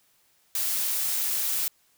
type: noise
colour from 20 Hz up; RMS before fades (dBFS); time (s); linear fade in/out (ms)
blue; -27; 0.55-1.68; 2
effects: white hiss -65 dBFS RMS until 1.97 s